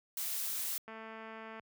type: noise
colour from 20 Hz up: blue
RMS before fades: -37 dBFS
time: 0.17-0.78 s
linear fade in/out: 2 ms
type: click train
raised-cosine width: 0.5 ms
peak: -33 dBFS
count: 160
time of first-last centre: 0.88-1.596 s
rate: 222 Hz
effects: high-pass 80 Hz 12 dB/octave